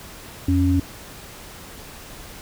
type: tone pair together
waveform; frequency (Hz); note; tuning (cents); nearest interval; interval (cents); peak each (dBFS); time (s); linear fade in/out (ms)
sine; 87 / 277.3; F2 / C#4; -6 / +1; octave + minor sixth; 2007; -18; 0.48-0.8; 5
effects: pink hiss -40 dBFS RMS until 2.41 s